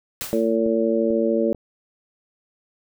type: noise with exponential decay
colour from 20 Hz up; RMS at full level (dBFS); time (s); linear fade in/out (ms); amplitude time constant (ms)
white; -27; 0.21-0.56; 0; 74
type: click train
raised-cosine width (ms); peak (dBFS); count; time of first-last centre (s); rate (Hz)
2; -24; 4; 0.22-1.547; 2.26
type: harmonic tone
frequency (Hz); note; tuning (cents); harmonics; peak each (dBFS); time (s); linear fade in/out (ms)
113.2; A2; +50; 2 / 3 / 4 / 5; -23 / -23 / -23 / -23; 0.33-1.53; 0
effects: none